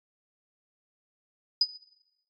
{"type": "tone with exponential decay", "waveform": "sine", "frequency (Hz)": 4978, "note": "D#8", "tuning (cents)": 0, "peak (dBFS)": -15, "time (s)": [1.61, 1.72], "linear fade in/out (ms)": 5, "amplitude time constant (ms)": 22, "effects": ["noise-tail reverb RT60 0.9 s tail -17 dB re dry", "MP3 32 kbps"]}